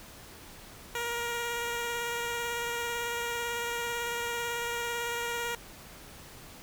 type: tone with vibrato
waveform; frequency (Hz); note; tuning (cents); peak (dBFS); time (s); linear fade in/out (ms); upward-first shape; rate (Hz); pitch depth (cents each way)
10% pulse; 472.4; A#4; +23; -23; 0.95-5.55; 2; sine; 18; 15
effects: pink hiss -49 dBFS RMS until 6.62 s